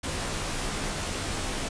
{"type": "noise with comb filter", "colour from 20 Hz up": "pink", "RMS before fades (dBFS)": -31, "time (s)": [0.03, 1.69], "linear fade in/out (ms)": 10, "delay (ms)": 17, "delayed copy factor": -0.65, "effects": ["resampled to 22050 Hz"]}